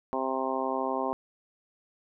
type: harmonic tone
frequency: 132 Hz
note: C3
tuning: 16 cents sharp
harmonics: 2 / 3 / 4 / 5 / 6 / 7 / 8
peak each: -35 / -35 / -35 / -35 / -35 / -35 / -35 dBFS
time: 0.13-1.13 s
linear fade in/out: 0 ms
effects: none